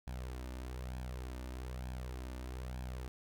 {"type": "tone with flanger", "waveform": "sawtooth", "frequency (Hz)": 63, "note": "B1", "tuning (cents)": 35, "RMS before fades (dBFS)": -43, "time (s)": [0.07, 3.08], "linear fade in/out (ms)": 0, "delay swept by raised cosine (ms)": [1.2, 3.4], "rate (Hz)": 1.1, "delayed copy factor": 0.55, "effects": []}